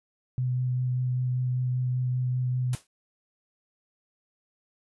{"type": "tone with vibrato", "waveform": "sine", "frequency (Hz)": 126.2, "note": "B2", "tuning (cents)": 38, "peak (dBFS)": -24, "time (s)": [0.38, 2.75], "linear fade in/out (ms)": 0, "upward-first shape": "sine", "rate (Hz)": 5.1, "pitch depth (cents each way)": 11}
{"type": "noise with exponential decay", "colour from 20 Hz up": "white", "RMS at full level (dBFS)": -34, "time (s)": [2.73, 2.87], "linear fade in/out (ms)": 2, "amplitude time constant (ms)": 30}
{"effects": ["resampled to 24000 Hz"]}